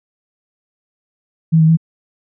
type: tone with pitch steps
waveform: sine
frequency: 161.9 / 158.9 / 163 Hz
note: E3 / D#3 / E3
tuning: -31 / +37 / -19 cents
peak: -7 dBFS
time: 1.52-1.772 s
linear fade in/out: 20 ms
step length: 84 ms
effects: none